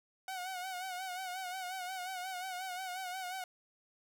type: tone with vibrato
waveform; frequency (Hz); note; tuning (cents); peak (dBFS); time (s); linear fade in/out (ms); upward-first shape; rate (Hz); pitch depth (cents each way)
sawtooth; 740; F#5; 0; -35; 0.28-3.44; 2; sine; 5.6; 61
effects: 12-bit